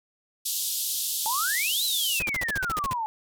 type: band-pass noise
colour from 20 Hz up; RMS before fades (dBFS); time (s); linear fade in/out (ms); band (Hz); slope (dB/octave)
white; -29; 0.45-2.2; 10; 3200 to 15000; 48
type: exponential two-way sweep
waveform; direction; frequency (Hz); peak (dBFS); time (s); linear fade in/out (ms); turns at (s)
sine; up then down; 849 to 4128 to 851; -26; 1.26-3.06; 0; 1.84
type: noise bursts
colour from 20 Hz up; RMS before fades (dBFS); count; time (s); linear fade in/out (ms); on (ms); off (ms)
pink; -32; 11; 2.2-2.932; 0; 22; 49
effects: none